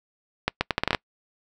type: accelerating click train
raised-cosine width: 0.3 ms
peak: -5 dBFS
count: 9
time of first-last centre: 0.48-0.948 s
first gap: 130 ms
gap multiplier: 0.75
effects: noise-tail reverb RT60 0.1 s tail -26 dB re dry